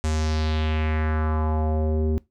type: tone with low-pass filter sweep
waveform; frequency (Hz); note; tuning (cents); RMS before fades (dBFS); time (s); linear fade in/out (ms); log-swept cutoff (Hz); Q
square; 78; D#2; +5; -23; 0.04-2.18; 0; 7900 to 340; 2.4
effects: noise-tail reverb RT60 0.2 s tail -21 dB re dry